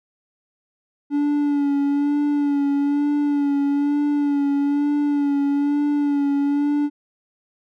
triangle tone with vibrato, 286.9 Hz, D4, 40 cents flat, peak -15 dBFS, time 1.1-6.9 s, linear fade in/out 50 ms, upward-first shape sine, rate 1.1 Hz, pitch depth 30 cents each way, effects none

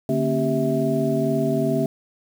sine tone cluster, 145.6 / 229.5 / 271.9 / 390 / 654 Hz, D3 / A#3 / C#4 / G4 / E5, -15 / -27 / -33 / -9 / -14 cents, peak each -25 dBFS, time 0.09-1.86 s, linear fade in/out 2 ms, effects 7-bit

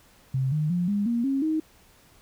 sine tone with pitch steps, 132.1 / 152.62 / 176.33 / 203.7 / 235.4 / 271.9 / 314.2 Hz, C3 / D#3 / F3 / G#3 / A#3 / C#4 / D#4, +17 / -33 / +17 / -33 / +17 / -33 / +17 cents, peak -22 dBFS, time 0.34-1.6 s, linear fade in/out 5 ms, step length 180 ms, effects pink hiss -57 dBFS RMS until 2.21 s

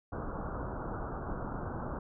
pink low-pass noise, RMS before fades -38 dBFS, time 0.12-1.99 s, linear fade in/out 5 ms, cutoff 1500 Hz, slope 96 dB/octave, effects none

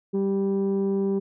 sine tone pair together, 196 / 392 Hz, G3 / G4, 0 / 0 cents, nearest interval octave, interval 1200 cents, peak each -22 dBFS, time 0.13-1.2 s, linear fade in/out 20 ms, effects tanh soft clip ceiling -18 dBFS

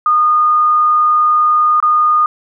sine tone with dropouts, 1225 Hz, D#6, 27 cents flat, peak -8 dBFS, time 0.06-2.26 s, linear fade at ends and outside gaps 2 ms, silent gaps 1.802-1.826 s, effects none

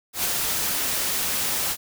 white noise with ADSR envelope, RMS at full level -23 dBFS, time 0.13-1.77 s, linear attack 110 ms, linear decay 22 ms, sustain -2 dB, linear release 56 ms, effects none

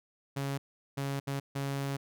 sawtooth tone bursts at uneven times, 138.59 Hz, C#3, in tune, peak -28 dBFS, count 4, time 0.36-0.58 / 0.97-1.2 / 1.27-1.4 / 1.55-1.97 s, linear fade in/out 10 ms, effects none

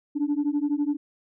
sine beating tone pair, 285.6 / 297.6 Hz, D4 / D4, -48 / +23 cents, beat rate 12 Hz, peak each -24 dBFS, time 0.15-0.97 s, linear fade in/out 20 ms, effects tanh soft clip ceiling -18 dBFS

